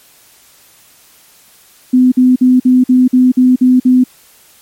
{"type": "tone bursts", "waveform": "sine", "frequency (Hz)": 253.3, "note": "B3", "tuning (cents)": 44, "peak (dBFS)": -4, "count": 9, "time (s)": [1.93, 4.04], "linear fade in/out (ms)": 10, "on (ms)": 190, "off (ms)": 50, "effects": ["white hiss -45 dBFS RMS until 4.61 s", "MP3 64 kbps"]}